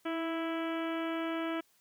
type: harmonic tone with a mistuned harmonic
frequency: 329.6 Hz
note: E4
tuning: in tune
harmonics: 1 / 2 / 3 / 4 / 5 / 6 / 7 / 8 / 9 / 10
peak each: -34 / -39 / -45 / -42 / -46 / -50 / -47 / -53 / -50 / -54 dBFS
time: 0.05-1.61 s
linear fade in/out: 10 ms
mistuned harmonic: 1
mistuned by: -21 cents
effects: white hiss -69 dBFS RMS until 1.8 s